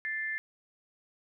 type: tone pair together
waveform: sine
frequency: 1760 / 2093 Hz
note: A6 / C7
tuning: 0 / 0 cents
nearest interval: minor third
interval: 300 cents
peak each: -33 / -36 dBFS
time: 0.05-0.38 s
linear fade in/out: 0 ms
effects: none